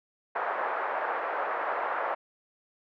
pink band-pass noise, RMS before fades -31 dBFS, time 0.35-2.15 s, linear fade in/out 10 ms, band 550 to 1600 Hz, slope 24 dB/octave, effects none

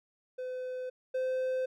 triangle tone pair in turn, 508 / 515.7 Hz, B4 / C5, +49 / -25 cents, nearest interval unison, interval 26 cents, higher second, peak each -33 / -27 dBFS, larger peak second, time 0.38-0.9 / 1.14-1.66 s, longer neither, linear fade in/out 10 ms, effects none

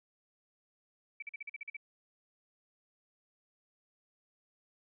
sine tone bursts, 2305 Hz, D7, 33 cents flat, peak -39 dBFS, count 9, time 1.2-1.768 s, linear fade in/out 5 ms, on 24 ms, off 44 ms, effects none

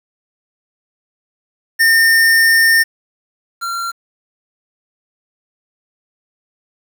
square tone pair in turn, 1816 / 1372.2 Hz, A#6 / F6, -46 / -31 cents, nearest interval perfect fourth, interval 485 cents, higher first, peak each -9 / -20 dBFS, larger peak first, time 1.79-2.84 / 3.61-3.92 s, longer first, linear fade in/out 20 ms, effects 7-bit

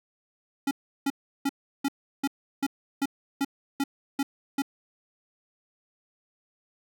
square tone bursts, 277.2 Hz, C#4, in tune, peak -24 dBFS, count 11, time 0.67-4.621 s, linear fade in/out 5 ms, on 41 ms, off 350 ms, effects none

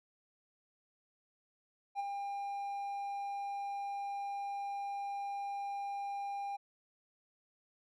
triangle tone with ADSR envelope, 801 Hz, G5, 37 cents sharp, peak -30 dBFS, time 1.95-6.57 s, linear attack 45 ms, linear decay 20 ms, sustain -5 dB, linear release 15 ms, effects none

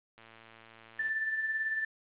click train, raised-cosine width 0.3 ms, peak -37 dBFS, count 104, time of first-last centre 0.18-1.092 s, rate 113 Hz
sine tone with tremolo, 1766 Hz, A6, 6 cents sharp, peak -28 dBFS, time 0.99-1.85 s, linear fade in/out 5 ms, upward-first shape sine, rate 18 Hz, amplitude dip 45%
effects resampled to 8000 Hz + 10-bit

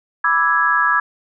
sine chord, E dominant seventh, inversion second, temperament equal, 987.8 / 1174.7 / 1318.5 / 1661.2 Hz, B5 / D6 / E6 / G#6, 0 / 0 / 0 / 0 cents, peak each -21 / -20 / -19 / -16 dBFS, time 0.24-1 s, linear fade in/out 5 ms, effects none

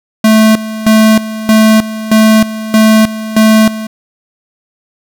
square tone with tremolo, 218.5 Hz, A3, 12 cents flat, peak -4 dBFS, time 0.24-3.87 s, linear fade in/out 5 ms, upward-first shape square, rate 1.6 Hz, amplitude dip 80%, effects none

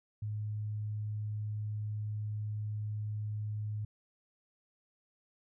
sine tone, 106 Hz, G#2, 36 cents sharp, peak -34 dBFS, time 0.22-3.85 s, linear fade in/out 5 ms, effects none

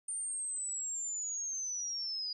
sine linear sweep, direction down, 9000 to 4873 Hz, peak -35 dBFS, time 0.08-2.33 s, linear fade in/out 5 ms, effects none

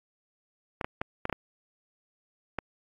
clicks, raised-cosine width 0.5 ms, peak -15 dBFS, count 7, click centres 0.812 / 0.845 / 1.015 / 1.254 / 1.297 / 1.327 / 2.587 s, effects AAC 48 kbps

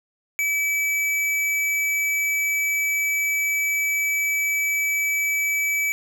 square tone, 2298 Hz, D7, 38 cents flat, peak -21 dBFS, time 0.39-5.92 s, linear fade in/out 0 ms, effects none

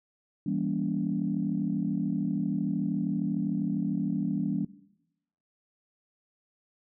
sine chord, E diminished seventh, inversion none, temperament just, 164.81 / 197.78 / 237.3 / 284.8 Hz, E3 / G3 / Bb3 / Db4, 0 / +16 / +31 / +47 cents, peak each -33 / -30 / -33 / -31 dBFS, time 0.46-4.65 s, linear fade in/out 5 ms, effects noise-tail reverb RT60 0.8 s tail -17 dB re dry + tanh soft clip ceiling -16 dBFS

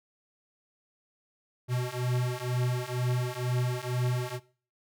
square beating tone pair, 123.2 / 125.3 Hz, B2 / B2, -4 / +25 cents, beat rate 2.1 Hz, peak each -32 / -31 dBFS, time 1.68-4.4 s, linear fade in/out 50 ms, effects noise-tail reverb RT60 0.4 s tail -19 dB re dry

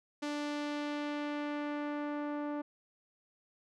sawtooth tone with low-pass filter sweep, 293.7 Hz, D4, in tune, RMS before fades -37 dBFS, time 0.22-2.62 s, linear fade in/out 10 ms, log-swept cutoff 6300 to 1100 Hz, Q 0.89, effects none

